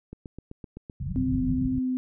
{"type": "click train", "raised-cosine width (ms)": 3, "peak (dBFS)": -26, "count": 7, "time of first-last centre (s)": [0.13, 0.898], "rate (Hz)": 7.81}
{"type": "low-pass noise", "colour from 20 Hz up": "white", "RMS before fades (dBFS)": -30, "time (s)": [1, 1.79], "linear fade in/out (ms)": 10, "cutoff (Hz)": 190, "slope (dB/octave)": 96}
{"type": "tone with vibrato", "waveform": "sine", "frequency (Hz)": 257, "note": "C4", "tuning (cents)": -31, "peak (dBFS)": -24, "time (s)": [1.16, 1.97], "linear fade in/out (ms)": 0, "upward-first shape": "sine", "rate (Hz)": 2.3, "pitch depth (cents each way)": 12}
{"effects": []}